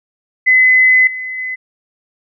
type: tone with level steps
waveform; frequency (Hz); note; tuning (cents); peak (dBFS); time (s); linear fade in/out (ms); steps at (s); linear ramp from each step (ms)
sine; 2026; B6; +44; -6 / -21 / -19; 0.46-1.56; 20; 1.07 / 1.38; 2
effects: none